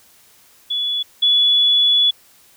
sine tone pair in turn, 3416 / 3416 Hz, G#7 / G#7, +48 / +48 cents, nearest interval unison, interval 0 cents, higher neither, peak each -18 / -11 dBFS, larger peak second, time 0.7-1.03 / 1.22-2.11 s, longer second, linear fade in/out 10 ms, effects white hiss -51 dBFS RMS until 2.56 s

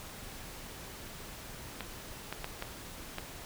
clicks, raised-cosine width 0.3 ms, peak -20 dBFS, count 5, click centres 1.807 / 2.326 / 2.444 / 2.624 / 3.184 s, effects pink hiss -46 dBFS RMS until 3.45 s

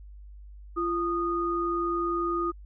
sine tone pair together, 342.8 / 1233.7 Hz, F4 / D#6, -32 / -15 cents, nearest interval octave + minor seventh, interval 2217 cents, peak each -28 dBFS, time 0.76-2.52 s, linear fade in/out 20 ms, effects added 50 Hz sine -43 dBFS peak until 2.65 s

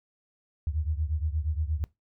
sine beating tone pair, 74.7 / 83.2 Hz, D2 / E2, +30 / +17 cents, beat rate 8.5 Hz, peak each -28 / -31 dBFS, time 0.67-1.84 s, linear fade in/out 0 ms, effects noise-tail reverb RT60 0.2 s tail -21 dB re dry

